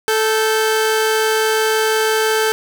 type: tone pair together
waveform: sawtooth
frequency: 438.3 / 1557 Hz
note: A4 / G6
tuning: -7 / -12 cents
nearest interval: octave + minor seventh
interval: 2195 cents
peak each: -11 / -17 dBFS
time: 0.08-2.52 s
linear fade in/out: 0 ms
effects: none